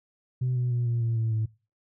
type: tone with pitch steps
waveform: sine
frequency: 126.7 / 123.73 / 120.84 / 118.01 / 115.25 / 112.55 / 109.92 Hz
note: B2 / B2 / B2 / A#2 / A#2 / A2 / A2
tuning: +45 / +4 / -37 / +22 / -19 / +40 / -1 cents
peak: -22 dBFS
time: 0.41-1.46 s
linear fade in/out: 10 ms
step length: 150 ms
effects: noise-tail reverb RT60 0.3 s tail -22 dB re dry + tanh soft clip ceiling -21 dBFS